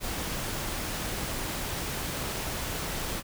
pink noise, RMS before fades -33 dBFS, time 0-3.23 s, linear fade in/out 50 ms, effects none

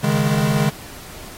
square chord, C# suspended second, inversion none, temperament equal, 138.59 / 155.56 / 207.7 Hz, C#3 / D#3 / G#3, 0 / 0 / 0 cents, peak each -21 dBFS, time 0.03-0.7 s, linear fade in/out 10 ms, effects pink hiss -38 dBFS RMS until 1.37 s + AAC 48 kbps

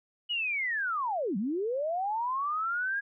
sine linear two-way sweep, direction down then up, 2960 to 179.3 to 1653 Hz, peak -28 dBFS, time 0.29-3.01 s, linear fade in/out 20 ms, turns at 1.37 s, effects none

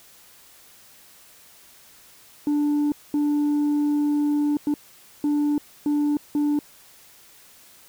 sine tone bursts at uneven times, 293.7 Hz, D4, in tune, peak -16 dBFS, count 6, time 2.47-2.92 / 3.14-4.57 / 4.67-4.74 / 5.24-5.58 / 5.86-6.17 / 6.35-6.59 s, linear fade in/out 2 ms, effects tanh soft clip ceiling -18 dBFS + white hiss -51 dBFS RMS until 7.88 s

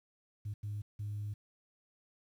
sine tone bursts at uneven times, 103.83 Hz, G#2, in tune, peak -35 dBFS, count 3, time 0.45-0.54 / 0.63-0.82 / 0.99-1.34 s, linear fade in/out 10 ms, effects tanh soft clip ceiling -33 dBFS + 11-bit

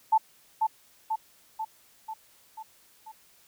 sine tone with echo, 880 Hz, A5, in tune, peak -17 dBFS, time 0.12-0.18 s, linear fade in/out 10 ms, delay 490 ms, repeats 6, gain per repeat -4 dB, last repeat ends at 3.12 s, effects white hiss -60 dBFS RMS until 3.47 s

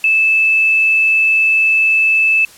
sine tone, 2624 Hz, E7, 9 cents flat, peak -9 dBFS, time 0.04-2.45 s, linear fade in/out 2 ms, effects white hiss -41 dBFS RMS until 2.57 s + low-pass 12000 Hz 12 dB/octave

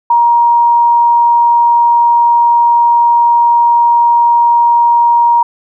sine tone, 944 Hz, A#5, 22 cents sharp, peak -5 dBFS, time 0.1-5.43 s, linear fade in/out 5 ms, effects none

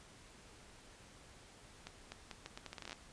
accelerating click train, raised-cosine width 0.2 ms, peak -28 dBFS, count 15, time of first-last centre 1.87-2.929 s, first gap 250 ms, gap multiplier 0.77, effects pink hiss -59 dBFS RMS until 3.12 s + resampled to 22050 Hz

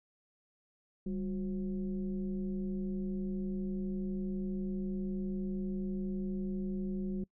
sine tone with frequency modulation, 194.1 Hz, G3, 17 cents flat, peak -33 dBFS, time 1.06-7.24 s, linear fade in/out 5 ms, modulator 168 Hz, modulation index 0.76, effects noise-tail reverb RT60 0.1 s tail -24 dB re dry

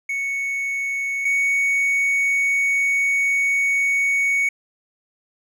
triangle tone pair in turn, 2217 / 2229 Hz, C#7 / C#7, 0 / +9 cents, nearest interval unison, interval 9 cents, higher second, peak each -20 / -15 dBFS, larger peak second, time 0.09-1.25 / 1.25-4.49 s, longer second, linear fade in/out 5 ms, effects none

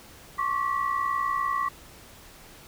sine tone cluster, 1087 / 1147 / 1943 Hz, C#6 / D6 / B6, -34 / -41 / -29 cents, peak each -28 / -27 / -34 dBFS, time 0.38-1.69 s, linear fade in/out 10 ms, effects pink hiss -49 dBFS RMS until 2.67 s

